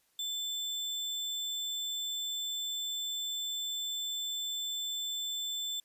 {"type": "tone with sample-and-hold", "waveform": "sine", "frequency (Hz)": 3520, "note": "A7", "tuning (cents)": 0, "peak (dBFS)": -33, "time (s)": [0.19, 5.8], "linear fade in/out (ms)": 2, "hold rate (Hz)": 11025, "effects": ["white hiss -72 dBFS RMS until 5.84 s", "resampled to 32000 Hz"]}